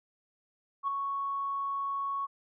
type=tone with ADSR envelope; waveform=sine; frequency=1108.7 Hz; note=C#6; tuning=in tune; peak=-25 dBFS; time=0.83-2.27 s; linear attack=47 ms; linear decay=7 ms; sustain=-5 dB; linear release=25 ms; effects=tanh soft clip ceiling -21 dBFS